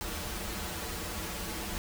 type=noise with comb filter; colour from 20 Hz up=pink; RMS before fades=-37 dBFS; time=0.01-1.78 s; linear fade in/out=0 ms; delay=7.5 ms; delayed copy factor=-0.8; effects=none